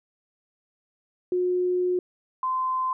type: tone pair in turn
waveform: sine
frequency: 361.3 / 1032.9 Hz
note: F#4 / C6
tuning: -41 / -23 cents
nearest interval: octave + tritone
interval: 1818 cents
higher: second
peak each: -21 / -23 dBFS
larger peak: first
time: 1.32-1.99 / 2.43-2.93 s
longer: first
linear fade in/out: 2 ms
effects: none